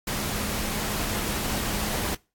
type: tone in noise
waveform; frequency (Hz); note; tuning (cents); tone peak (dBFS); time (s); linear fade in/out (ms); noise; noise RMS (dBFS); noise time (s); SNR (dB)
sine; 209.3; G#3; +14; -36; 0.07-2.15; 5; pink; -29; 0.07-2.15; -10
effects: noise-tail reverb RT60 0.3 s tail -23 dB re dry + AAC 64 kbps